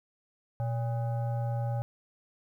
sine tone with frequency modulation, 120 Hz, B2, 49 cents flat, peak -28 dBFS, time 0.6-1.82 s, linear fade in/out 0 ms, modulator 689 Hz, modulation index 0.53, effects 11-bit

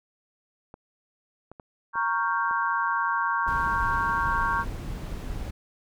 clicks, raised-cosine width 1 ms, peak -29 dBFS, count 6, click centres 0.741 / 1.516 / 1.598 / 1.956 / 2.511 / 3.466 s
sine chord, G half-diminished seventh, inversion first, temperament equal, 932.3 / 1108.7 / 1396.9 / 1568 Hz, Bb5 / Db6 / F6 / G6, 0 / 0 / 0 / 0 cents, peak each -28 / -27 / -32 / -29 dBFS, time 1.93-4.65 s, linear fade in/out 50 ms
brown noise, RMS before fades -33 dBFS, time 3.47-5.51 s, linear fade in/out 10 ms
effects none

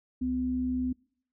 sine tone pair together, 67 / 253.6 Hz, C2 / B3, +42 / +46 cents, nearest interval octave + major seventh, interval 2304 cents, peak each -38 / -27 dBFS, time 0.21-0.93 s, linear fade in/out 10 ms, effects noise-tail reverb RT60 0.6 s tail -25 dB re dry

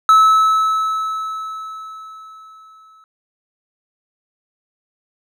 triangle tone with exponential decay, 1300 Hz, E6, 24 cents flat, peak -4 dBFS, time 0.09-3.04 s, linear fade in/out 1 ms, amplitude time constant 640 ms, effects none

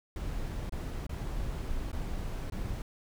brown noise with dropouts, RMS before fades -35 dBFS, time 0.16-2.82 s, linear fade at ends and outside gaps 2 ms, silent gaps 0.695-0.722 / 1.067-1.093 / 1.917-1.929 / 2.5-2.521 s, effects none

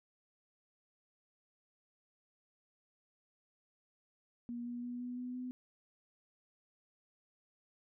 sine tone with pitch steps, 238.9 / 241.4 / 243.9 / 246.5 / 249 / 251.6 Hz, A#3 / B3 / B3 / B3 / B3 / B3, +43 / -39 / -21 / -3 / +14 / +32 cents, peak -39 dBFS, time 4.49-5.51 s, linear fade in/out 0 ms, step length 170 ms, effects none

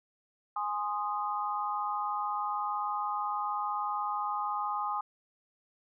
sine chord, Ab major, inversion none, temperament equal with one note detuned, 830.6 / 1046.5 / 1240.2 Hz, Ab5 / C6 / Eb6, 0 / 0 / -6 cents, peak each -34 / -36 / -34 dBFS, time 0.56-5.01 s, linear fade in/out 5 ms, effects none

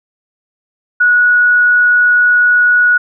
sine tone, 1462 Hz, F#6, 21 cents flat, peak -6 dBFS, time 1-2.98 s, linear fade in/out 10 ms, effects none

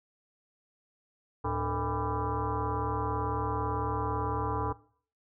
sine tone with frequency modulation, 441 Hz, A4, 4 cents sharp, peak -28 dBFS, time 1.44-4.73 s, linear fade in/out 10 ms, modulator 184 Hz, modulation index 4, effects noise-tail reverb RT60 0.5 s tail -20 dB re dry

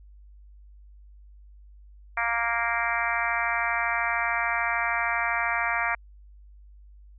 harmonic tone, 233.1 Hz, A#3, in tune, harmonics 3 / 4 / 5 / 6 / 7 / 8 / 9 / 10, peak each -32 / -32 / -32 / -32 / -32 / -32 / -32 / -32 dBFS, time 2.17-5.95 s, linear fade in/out 5 ms, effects added 50 Hz sine -47 dBFS peak until 7.18 s

